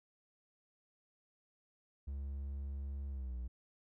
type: tone with pitch glide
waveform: triangle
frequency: 69.3 to 61.03 Hz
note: C#2 to B1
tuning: 0 to -20 cents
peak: -37 dBFS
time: 2.07-3.48 s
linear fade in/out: 10 ms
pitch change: -220 cents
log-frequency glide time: 3.09-3.37 s
effects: none